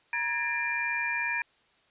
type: tone cluster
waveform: sine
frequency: 948 / 1662 / 1804 / 2386 Hz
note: A#5 / G#6 / A6 / D7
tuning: +29 / +1 / +43 / +27 cents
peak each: -36 / -34 / -34 / -30 dBFS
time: 0.13-1.42 s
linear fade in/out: 2 ms
effects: white hiss -65 dBFS RMS until 1.9 s + resampled to 8000 Hz